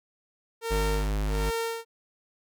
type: tone with tremolo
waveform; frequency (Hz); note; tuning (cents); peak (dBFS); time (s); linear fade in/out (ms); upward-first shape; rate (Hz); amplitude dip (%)
sawtooth; 457.7; A#4; -32; -23; 0.61-1.85; 50; sine; 1.3; 100
type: tone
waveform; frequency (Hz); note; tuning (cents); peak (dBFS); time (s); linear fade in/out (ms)
square; 51.4; G#1; -17; -26; 0.7-1.51; 20
effects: none